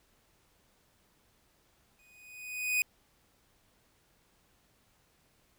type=tone with exponential growth; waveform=45% pulse; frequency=2489 Hz; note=D#7; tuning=in tune; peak=-24 dBFS; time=1.99-2.82 s; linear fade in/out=1 ms; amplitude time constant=180 ms; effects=pink hiss -69 dBFS RMS until 5.58 s